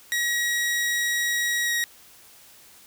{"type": "tone with pitch glide", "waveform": "sawtooth", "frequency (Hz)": [1906, 1893.9], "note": ["A#6", "A#6"], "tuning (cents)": [38, 27], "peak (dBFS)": -19, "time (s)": [0.12, 1.84], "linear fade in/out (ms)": 0, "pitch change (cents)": -11, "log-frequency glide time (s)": [1.65, 1.7], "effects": ["white hiss -51 dBFS RMS until 2.86 s"]}